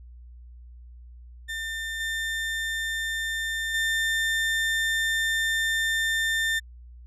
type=tone with level steps; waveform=35% pulse; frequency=1800 Hz; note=A6; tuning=39 cents sharp; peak=-28 / -25 / -21 dBFS; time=1.48-6.6 s; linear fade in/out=20 ms; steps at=2 / 3.74 s; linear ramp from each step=5 ms; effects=added 60 Hz sine -43 dBFS peak until 7.06 s + low-pass 10000 Hz 12 dB/octave